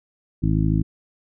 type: harmonic tone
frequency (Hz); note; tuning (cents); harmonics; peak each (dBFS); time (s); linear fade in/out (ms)
53.2; G#1; +42; 1 / 2 / 3 / 4 / 5 / 6; -23 / -23 / -21 / -29 / -26 / -28; 0.42-0.83; 20
effects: none